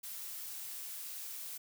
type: noise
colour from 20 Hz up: blue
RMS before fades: -44 dBFS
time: 0.03-1.58 s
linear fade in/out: 10 ms
effects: none